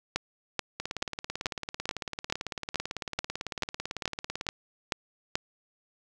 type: two click trains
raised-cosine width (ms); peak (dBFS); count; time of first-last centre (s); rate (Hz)
0.2; -10 / -16; 13 / 67; 0.16-5.355 / 0.8-4.467; 2.31 / 18
effects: none